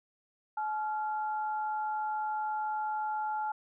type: tone pair together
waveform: sine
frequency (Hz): 856.1 / 1387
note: A5 / F6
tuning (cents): -48 / -12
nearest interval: minor sixth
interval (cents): 836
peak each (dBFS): -31 / -40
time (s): 0.57-3.52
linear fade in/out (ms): 5
effects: none